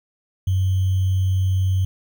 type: tone with sample-and-hold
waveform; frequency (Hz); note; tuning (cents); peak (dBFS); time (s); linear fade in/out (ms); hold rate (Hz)
sine; 94; F#2; +28; -16; 0.47-1.85; 5; 3150
effects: none